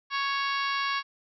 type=harmonic tone with a mistuned harmonic; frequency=554.4 Hz; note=C#5; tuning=in tune; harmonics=2 / 3 / 4 / 5 / 6 / 7 / 8 / 9 / 10; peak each=-29 / -33 / -35 / -37 / -39 / -40 / -41 / -42 / -43 dBFS; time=0.1-1.03 s; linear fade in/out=50 ms; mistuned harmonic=9; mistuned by=-71 cents; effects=none